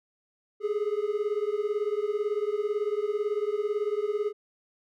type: beating tone pair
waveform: triangle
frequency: 408.9 / 426.9 Hz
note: G#4 / G#4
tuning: -27 / +48 cents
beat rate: 18 Hz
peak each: -27 dBFS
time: 0.6-4.33 s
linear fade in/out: 50 ms
effects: none